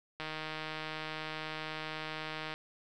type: click train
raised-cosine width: 0.3 ms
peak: -23 dBFS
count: 366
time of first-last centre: 0.2-2.54 s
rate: 156 Hz
effects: none